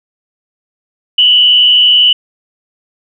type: tone with frequency modulation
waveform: sine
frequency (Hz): 2962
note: F#7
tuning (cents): +1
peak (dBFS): -4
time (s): 1.18-2.13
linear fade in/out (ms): 5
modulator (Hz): 132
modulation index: 0.59
effects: none